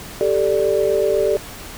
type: chord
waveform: sine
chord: G suspended second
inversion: none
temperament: equal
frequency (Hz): 392 / 440 / 587.3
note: G4 / A4 / D5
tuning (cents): 0 / 0 / 0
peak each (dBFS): -19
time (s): 0.21-1.37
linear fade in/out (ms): 0
effects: pink hiss -35 dBFS RMS until 1.77 s